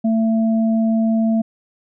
sine tone pair together, 223.6 / 670 Hz, A3 / E5, +28 / +28 cents, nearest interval octave + perfect fifth, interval 1900 cents, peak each -14 / -25 dBFS, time 0.04-1.42 s, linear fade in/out 10 ms, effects none

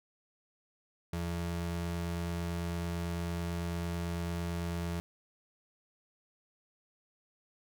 square ring-modulated tone, 127.2 Hz, C3, 48 cents flat, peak -31 dBFS, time 1.13-5 s, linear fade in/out 0 ms, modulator 44.5 Hz, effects none

